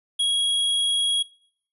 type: tone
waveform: square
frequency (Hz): 3310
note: G#7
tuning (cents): -6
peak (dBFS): -20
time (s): 0.19-1.23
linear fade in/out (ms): 10
effects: noise-tail reverb RT60 0.7 s tail -26 dB re dry + resampled to 32000 Hz